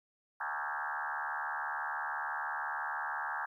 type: tone with frequency modulation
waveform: sine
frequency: 1246 Hz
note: D#6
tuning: 2 cents sharp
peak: -34 dBFS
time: 0.4-3.46 s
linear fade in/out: 10 ms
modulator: 74 Hz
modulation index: 6.2
effects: 12-bit